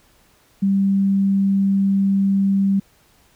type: tone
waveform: sine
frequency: 196 Hz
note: G3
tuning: in tune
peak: -14 dBFS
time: 0.62-2.8 s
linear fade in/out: 10 ms
effects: pink hiss -56 dBFS RMS until 3.35 s